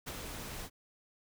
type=noise with ADSR envelope; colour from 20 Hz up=pink; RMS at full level=-38 dBFS; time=0.06-0.7 s; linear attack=22 ms; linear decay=29 ms; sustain=-5 dB; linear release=58 ms; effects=none